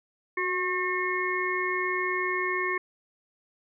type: harmonic tone with a mistuned harmonic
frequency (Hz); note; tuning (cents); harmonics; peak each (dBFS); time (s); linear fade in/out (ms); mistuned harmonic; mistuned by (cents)
361.4; F#4; -41; 1 / 3 / 5 / 6; -31 / -31 / -31 / -31; 0.37-2.78; 5; 1; +35
effects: none